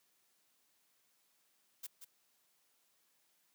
blue noise with echo, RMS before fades -44 dBFS, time 1.83-1.87 s, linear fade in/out 10 ms, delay 180 ms, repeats 1, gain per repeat -8 dB, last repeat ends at 2.05 s, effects white hiss -75 dBFS RMS until 3.54 s + high-pass 150 Hz 12 dB/octave

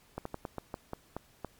slowing click train, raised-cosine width 1 ms, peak -22 dBFS, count 9, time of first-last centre 0.18-1.447 s, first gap 74 ms, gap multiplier 1.21, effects pink hiss -63 dBFS RMS until 1.59 s + MP3 96 kbps

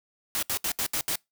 white noise bursts, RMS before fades -28 dBFS, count 6, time 0.35-1.156 s, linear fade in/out 0 ms, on 76 ms, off 70 ms, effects noise-tail reverb RT60 0.2 s tail -26 dB re dry

